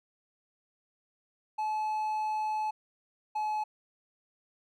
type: tone pair in turn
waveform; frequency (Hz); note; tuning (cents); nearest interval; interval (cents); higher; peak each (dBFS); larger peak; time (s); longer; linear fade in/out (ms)
triangle; 860 / 854.1; A5 / G#5; -40 / +48; unison; 12; first; -27; neither; 1.58-2.71 / 3.35-3.64; first; 10
effects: none